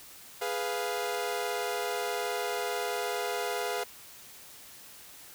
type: chord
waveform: sawtooth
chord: F diminished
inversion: first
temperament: equal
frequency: 415.3 / 493.9 / 698.5 Hz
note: Ab4 / Cb5 / F5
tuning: 0 / 0 / 0 cents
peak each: -31 dBFS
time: 0.41-3.84 s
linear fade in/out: 10 ms
effects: white hiss -50 dBFS RMS until 5.34 s